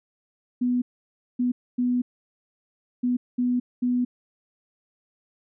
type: tone bursts at uneven times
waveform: sine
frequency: 246.9 Hz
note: B3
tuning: in tune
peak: -20 dBFS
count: 6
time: 0.61-0.82 / 1.39-1.52 / 1.78-2.02 / 3.03-3.17 / 3.38-3.6 / 3.82-4.05 s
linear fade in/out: 10 ms
effects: none